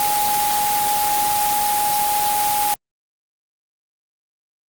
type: tone in noise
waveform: sine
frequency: 830.6 Hz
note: G#5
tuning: in tune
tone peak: -18 dBFS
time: 0-2.74 s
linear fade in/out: 0 ms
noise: white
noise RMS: -22 dBFS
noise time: 0-2.74 s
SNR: +1 dB
effects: Opus 24 kbps